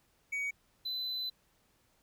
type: tone pair in turn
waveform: triangle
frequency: 2251 / 4019 Hz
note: C#7 / B7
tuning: +26 / +30 cents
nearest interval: minor seventh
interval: 1004 cents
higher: second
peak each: -31 / -33 dBFS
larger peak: first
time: 0.32-0.51 / 0.85-1.3 s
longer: second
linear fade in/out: 10 ms
effects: pink hiss -71 dBFS RMS until 2.02 s